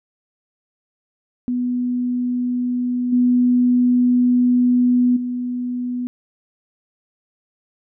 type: tone with level steps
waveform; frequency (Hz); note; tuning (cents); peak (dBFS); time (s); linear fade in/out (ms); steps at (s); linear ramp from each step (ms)
sine; 246.9; B3; 0; -18 / -12 / -21; 1.48-6.07; 0; 3.12 / 5.16; 10
effects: none

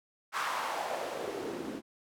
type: noise with band-pass filter sweep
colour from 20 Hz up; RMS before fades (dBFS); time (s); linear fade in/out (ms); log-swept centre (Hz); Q
white; -36; 0.32-1.82; 50; 1300 to 250; 2.7
effects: none

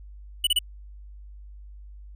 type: tone bursts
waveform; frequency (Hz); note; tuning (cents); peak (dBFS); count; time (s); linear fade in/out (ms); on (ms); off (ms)
square; 2960; F#7; 0; -19; 3; 0.44-0.59; 5; 30; 30
effects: added 50 Hz sine -41 dBFS peak until 2.15 s

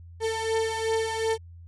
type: beating tone pair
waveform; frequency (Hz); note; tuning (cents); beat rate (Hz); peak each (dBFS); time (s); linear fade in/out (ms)
35% pulse; 445.6 / 448.3; A4 / A4; +22 / +32; 2.7; -25 / -28; 0.2-1.38; 50
effects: added 85 Hz sine -43 dBFS peak until 1.67 s + resampled to 24000 Hz

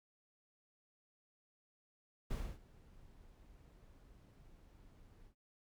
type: noise with ADSR envelope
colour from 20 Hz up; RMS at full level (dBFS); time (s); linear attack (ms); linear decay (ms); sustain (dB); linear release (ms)
brown; -38; 2.3-5.35; 11; 270; -23; 88
effects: none

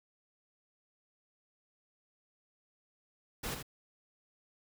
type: noise with echo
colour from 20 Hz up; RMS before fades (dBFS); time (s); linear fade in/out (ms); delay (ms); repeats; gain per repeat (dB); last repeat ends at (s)
pink; -38; 3.43-3.55; 10; 78; 1; -6; 3.628
effects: none

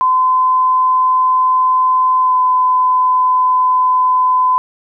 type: tone with pitch glide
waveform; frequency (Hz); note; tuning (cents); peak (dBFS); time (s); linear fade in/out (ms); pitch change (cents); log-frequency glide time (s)
sine; 1023 to 1013.6; C6 to B5; -39 to +45; -9; 0.01-4.58; 0; -16; 2.21-2.35
effects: none

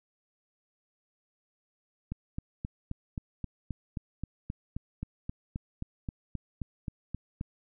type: click train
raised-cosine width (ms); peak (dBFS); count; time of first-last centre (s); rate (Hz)
5; -22; 21; 2.12-7.411; 3.78
effects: none

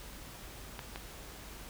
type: clicks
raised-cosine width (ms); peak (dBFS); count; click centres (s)
0.3; -24; 2; 0.792 / 0.959
effects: added 50 Hz sine -52 dBFS peak until 1.69 s + pink hiss -49 dBFS RMS until 1.69 s

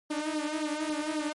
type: tone with flanger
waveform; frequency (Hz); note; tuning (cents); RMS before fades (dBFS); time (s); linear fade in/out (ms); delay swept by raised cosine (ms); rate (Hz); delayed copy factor
sawtooth; 304.9; D#4; -35; -32; 0.1-1.33; 10; 0.2 to 4.7; 3.7; +0.8
effects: MP3 48 kbps

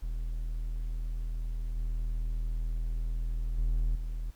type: tone with level steps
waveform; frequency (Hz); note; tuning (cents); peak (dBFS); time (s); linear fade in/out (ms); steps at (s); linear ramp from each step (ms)
triangle; 40.15; E1; -45; -29 / -27 / -23 / -30; 0.02-4.31; 10; 1.76 / 3.58 / 3.95; 5
effects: pink hiss -63 dBFS RMS until 4.35 s

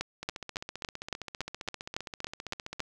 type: two click trains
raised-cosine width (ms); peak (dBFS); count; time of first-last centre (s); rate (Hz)
0.2; -21 / -14; 40 / 11; 0.23-2.796 / 0.01-2.803; 15.2 / 3.58
effects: none

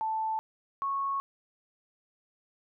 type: tone pair in turn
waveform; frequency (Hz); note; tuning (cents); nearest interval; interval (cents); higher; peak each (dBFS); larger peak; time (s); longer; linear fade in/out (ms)
sine; 880 / 1102; A5 / C#6; 0 / -11; major third; 389; second; -28; neither; 0.01-0.39 / 0.82-1.2; neither; 0
effects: none

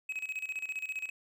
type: tone with tremolo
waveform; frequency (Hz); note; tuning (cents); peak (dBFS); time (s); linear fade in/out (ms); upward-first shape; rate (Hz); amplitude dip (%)
triangle; 2551; D#7; +43; -31; 0.09-1.1; 5; square; 15; 75
effects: none

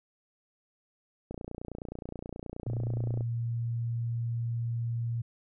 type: click train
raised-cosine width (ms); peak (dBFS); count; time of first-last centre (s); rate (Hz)
2; -25; 57; 1.31-3.208; 29.5
type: tone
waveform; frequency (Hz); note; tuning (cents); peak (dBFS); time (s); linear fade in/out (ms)
sine; 117; A#2; +7; -29; 2.66-5.22; 10
effects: none

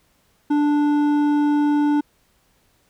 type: tone with hard clipping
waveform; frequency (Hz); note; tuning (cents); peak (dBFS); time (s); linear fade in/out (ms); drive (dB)
sine; 293.7; D4; 0; -17; 0.5-2.01; 10; 8
effects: pink hiss -62 dBFS RMS until 2.89 s

